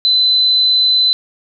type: tone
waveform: sine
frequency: 4026 Hz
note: B7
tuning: 33 cents sharp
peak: -9 dBFS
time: 0.05-1.13 s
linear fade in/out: 0 ms
effects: none